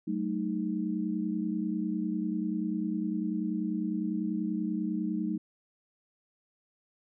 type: chord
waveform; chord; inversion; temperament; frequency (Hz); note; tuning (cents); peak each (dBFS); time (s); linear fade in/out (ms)
sine; D# diminished; first; equal with one note detuned; 189.87 / 220 / 311.1; F#3 / A3 / D#4; +45 / 0 / 0; -33; 0.07-5.38; 10
effects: none